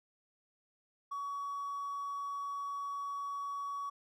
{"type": "tone with hard clipping", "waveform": "triangle", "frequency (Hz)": 1128, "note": "C#6", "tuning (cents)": 30, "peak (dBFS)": -37, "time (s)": [1.11, 3.9], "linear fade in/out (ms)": 10, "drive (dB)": 4, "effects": []}